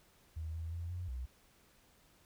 sine tone with pitch steps, 79.7 / 81.8 / 85 / 89.2 / 63.1 Hz, D#2 / E2 / F2 / F2 / B1, +42 / -13 / -46 / +37 / +38 cents, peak -38 dBFS, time 0.36-1.26 s, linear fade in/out 10 ms, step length 180 ms, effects pink hiss -67 dBFS RMS until 2.25 s

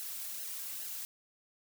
blue noise with flanger, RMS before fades -41 dBFS, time 0-1.05 s, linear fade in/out 0 ms, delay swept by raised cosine 0.85 to 3.45 ms, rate 2.4 Hz, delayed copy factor -0.75, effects none

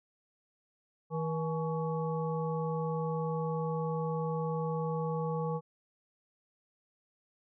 harmonic tone with a mistuned harmonic, 160 Hz, D#3, 49 cents sharp, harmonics 1 / 3 / 5 / 7, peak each -33 / -35 / -40 / -42 dBFS, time 1.1-5.61 s, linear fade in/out 50 ms, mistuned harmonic 5, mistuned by +91 cents, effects none

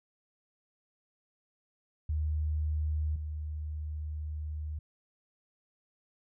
sine tone pair in turn, 76.6 / 76.31 Hz, D#2 / D#2, -27 / -33 cents, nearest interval unison, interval 6 cents, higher first, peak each -28 / -34 dBFS, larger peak first, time 2.09-3.16 / 3.16-4.79 s, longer second, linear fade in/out 5 ms, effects none

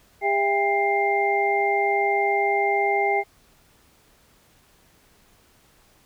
sine tone cluster, 401.4 / 659 / 800 / 2103 Hz, G4 / E5 / G5 / C7, +41 / -1 / +35 / +8 cents, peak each -24 / -30 / -22 / -25 dBFS, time 0.21-3.24 s, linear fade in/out 50 ms, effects pink hiss -58 dBFS RMS until 6.05 s

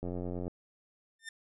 click train, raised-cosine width 2 ms, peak -25 dBFS, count 41, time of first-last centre 0.03-0.479 s, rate 89 Hz
sawtooth tone with exponential growth, 1800 Hz, A6, 39 cents sharp, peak -34 dBFS, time 1.19-1.29 s, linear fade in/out 5 ms, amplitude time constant 21 ms
effects resampled to 24000 Hz

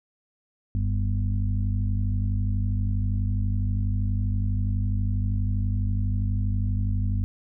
harmonic tone with a mistuned harmonic, 49 Hz, G1, in tune, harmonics 1 / 2 / 4 / 5, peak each -26 / -24 / -35 / -37 dBFS, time 0.75-7.24 s, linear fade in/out 0 ms, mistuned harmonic 1, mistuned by -120 cents, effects none

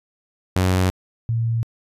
sawtooth / sine tone pair in turn, 92.5 / 114.93 Hz, F#2 / A#2, 0 / -24 cents, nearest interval major third, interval 376 cents, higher second, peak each -12 / -18 dBFS, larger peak first, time 0.56-0.9 / 1.29-1.63 s, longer neither, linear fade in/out 0 ms, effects resampled to 32000 Hz

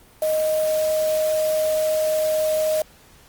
sine tone in noise, 622.3 Hz, D#5, in tune, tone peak -18 dBFS, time 0.22-2.82 s, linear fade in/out 2 ms, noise white, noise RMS -33 dBFS, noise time 0.22-2.82 s, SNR +12 dB, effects pink hiss -51 dBFS RMS until 3.28 s + Opus 32 kbps

